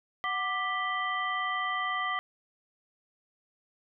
sine tone cluster, 741 / 1182 / 1971 / 3121 Hz, F#5 / D6 / B6 / G7, +2 / +11 / -4 / -8 cents, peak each -37 / -31 / -33 / -40 dBFS, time 0.24-2.19 s, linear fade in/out 0 ms, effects none

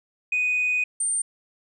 sine tone pair in turn, 2489 / 8870 Hz, D#7 / C#9, 0 / 0 cents, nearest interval octave + minor seventh, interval 2200 cents, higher second, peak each -19 / -21 dBFS, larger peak first, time 0.32-0.84 / 1-1.22 s, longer first, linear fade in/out 5 ms, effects tanh soft clip ceiling -17 dBFS

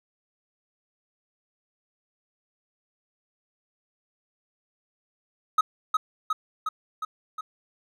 triangle tone with echo, 1271 Hz, D#6, 36 cents sharp, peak -14 dBFS, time 5.58-5.61 s, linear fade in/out 5 ms, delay 360 ms, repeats 5, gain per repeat -3 dB, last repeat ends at 7.41 s, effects none

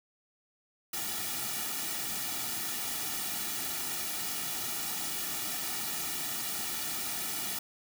white noise with comb filter, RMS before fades -35 dBFS, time 0.93-7.59 s, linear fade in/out 5 ms, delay 1.9 ms, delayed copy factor -0.75, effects none

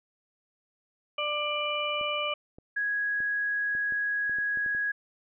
harmonic tone, 593 Hz, D5, 17 cents sharp, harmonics 1 / 2 / 4 / 5, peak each -33 / -33 / -33 / -33 dBFS, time 1.18-2.34 s, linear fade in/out 5 ms
clicks, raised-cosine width 2 ms, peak -34 dBFS, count 10, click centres 2.012 / 2.585 / 3.204 / 3.751 / 3.923 / 4.296 / 4.386 / 4.573 / 4.662 / 4.749 s
sine tone, 1661.2 Hz, G#6, in tune, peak -26 dBFS, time 2.76-4.92 s, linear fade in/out 10 ms
effects none

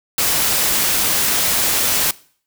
white noise, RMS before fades -17 dBFS, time 0.18-2.11 s, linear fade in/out 2 ms, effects noise-tail reverb RT60 0.5 s tail -21 dB re dry

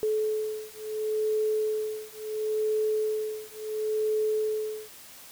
sine beating tone pair, 430.8 / 431.52 Hz, A4 / A4, -37 / -34 cents, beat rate 0.72 Hz, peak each -29 dBFS, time 0.03-4.89 s, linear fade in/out 0 ms, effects white hiss -48 dBFS RMS until 5.31 s

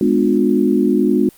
sine chord, G# diminished seventh, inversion none, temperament just, 207.7 / 249.2 / 299 / 358.8 Hz, G#3 / B3 / D4 / F4, 0 / +16 / +31 / +47 cents, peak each -17 dBFS, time 0.01-1.29 s, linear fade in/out 2 ms, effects white hiss -47 dBFS RMS until 1.37 s + Opus 48 kbps

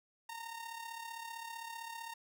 sawtooth tone with amplitude modulation, 920 Hz, A#5, 23 cents flat, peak -37 dBFS, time 0.29-2.14 s, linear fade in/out 5 ms, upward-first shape sine, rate 35.5 Hz, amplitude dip 60%, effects none

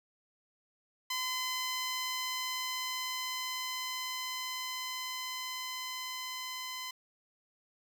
10% pulse tone with level ramp, 1022 Hz, C6, 41 cents flat, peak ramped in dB -24 to -30 dBFS, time 1.1-6.91 s, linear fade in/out 5 ms, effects none

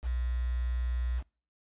sine tone with quantisation, 61.2 Hz, B1, 15 cents flat, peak -28 dBFS, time 0.02-1.23 s, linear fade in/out 50 ms, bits 8, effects noise-tail reverb RT60 0.4 s tail -25 dB re dry + resampled to 8000 Hz

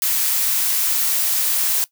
blue noise with high-pass filter sweep, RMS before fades -19 dBFS, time 0.02-1.84 s, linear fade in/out 0 ms, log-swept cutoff 1000 to 510 Hz, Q 1.1, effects noise-tail reverb RT60 0.1 s tail -18 dB re dry

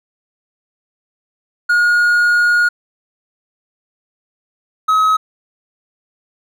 triangle tone pair in turn, 1436 / 1276.7 Hz, F6 / D#6, +48 / +44 cents, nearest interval major second, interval 204 cents, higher first, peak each -8 dBFS, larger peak neither, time 1.69-2.69 / 4.88-5.17 s, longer first, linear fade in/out 10 ms, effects none

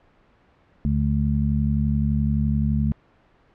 harmonic tone, 71.7 Hz, D2, 41 cents flat, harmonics 1 / 2 / 3, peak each -23 / -23 / -23 dBFS, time 0.85-2.92 s, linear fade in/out 0 ms, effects pink hiss -58 dBFS RMS until 3.54 s + low-pass 2000 Hz 12 dB/octave

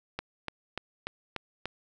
click train, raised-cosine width 0.3 ms, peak -17 dBFS, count 6, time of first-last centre 0.19-1.656 s, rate 3.41 Hz, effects none

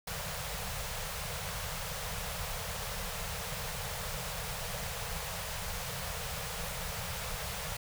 pink band-stop noise, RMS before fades -38 dBFS, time 0.07-7.77 s, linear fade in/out 5 ms, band 190 to 440 Hz, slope 96 dB/octave, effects none

